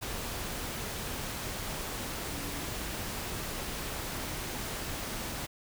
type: tone in noise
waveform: sine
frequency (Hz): 284.7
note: C#4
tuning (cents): +46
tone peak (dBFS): -43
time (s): 2.28-2.64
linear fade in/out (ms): 20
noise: pink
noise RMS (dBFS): -37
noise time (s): 0.01-5.47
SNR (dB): -9
effects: none